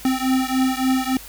square beating tone pair, 259.1 / 262.6 Hz, C4 / C4, -17 / +6 cents, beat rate 3.5 Hz, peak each -21 / -22 dBFS, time 0.05-1.17 s, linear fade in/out 2 ms, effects added 50 Hz sine -44 dBFS peak until 1.28 s + white hiss -40 dBFS RMS until 1.28 s

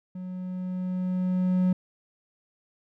triangle tone with level ramp, 183.3 Hz, F#3, 16 cents flat, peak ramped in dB -32 to -17 dBFS, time 0.15-1.73 s, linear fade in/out 5 ms, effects none

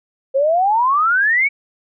sine exponential sweep, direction up, 523.3 to 2295 Hz, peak -12 dBFS, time 0.34-1.49 s, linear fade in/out 20 ms, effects none

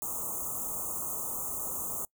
white band-stop noise, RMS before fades -35 dBFS, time 0.02-2.05 s, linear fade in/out 0 ms, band 1300 to 6400 Hz, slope 96 dB/octave, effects noise-tail reverb RT60 0.1 s tail -25 dB re dry

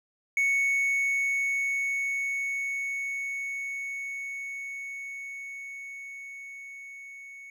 triangle tone with level ramp, 2217 Hz, C#7, in tune, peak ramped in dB -20 to -41 dBFS, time 0.37-7.5 s, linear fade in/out 2 ms, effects none

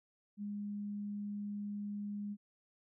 sine tone, 205.2 Hz, G#3, 21 cents flat, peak -38 dBFS, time 0.37-2.37 s, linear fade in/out 50 ms, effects none

